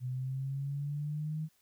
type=linear sweep; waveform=sine; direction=up; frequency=125.1 to 157.8 Hz; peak=-33 dBFS; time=0-1.49 s; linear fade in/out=50 ms; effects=white hiss -71 dBFS RMS until 1.61 s